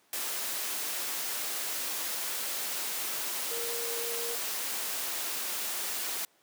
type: tone in noise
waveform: sine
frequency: 467.9 Hz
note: A#4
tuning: 6 cents sharp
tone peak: -37 dBFS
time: 3.51-4.35 s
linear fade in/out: 2 ms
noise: white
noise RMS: -34 dBFS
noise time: 0.13-6.25 s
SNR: -6 dB
effects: pink hiss -66 dBFS RMS until 6.42 s + high-pass 300 Hz 12 dB/octave